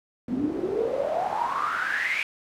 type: noise with band-pass filter sweep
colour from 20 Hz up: pink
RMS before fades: -27 dBFS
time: 0.28-2.23 s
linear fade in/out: 2 ms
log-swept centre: 240 to 2400 Hz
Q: 9.7
effects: none